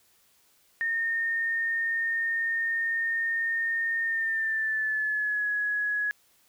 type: tone with pitch glide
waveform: sine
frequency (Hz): 1831 to 1679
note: A#6 to G#6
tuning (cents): -32 to +18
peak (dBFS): -25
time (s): 0.81-6.11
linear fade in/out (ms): 0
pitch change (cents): -150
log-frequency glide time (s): 4.03-5.48
effects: white hiss -64 dBFS RMS until 6.48 s